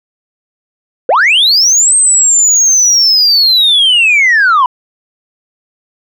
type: linear two-way sweep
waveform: sine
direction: up then down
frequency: 440 to 8372 to 961 Hz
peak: -3 dBFS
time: 1.09-4.66 s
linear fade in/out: 2 ms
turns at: 1.95 s
effects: tanh soft clip ceiling -3 dBFS